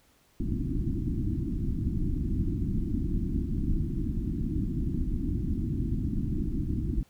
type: low-pass noise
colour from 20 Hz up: pink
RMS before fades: -29 dBFS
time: 0.4-7.03 s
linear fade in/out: 0 ms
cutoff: 340 Hz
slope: 96 dB/octave
effects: pink hiss -64 dBFS RMS until 7.09 s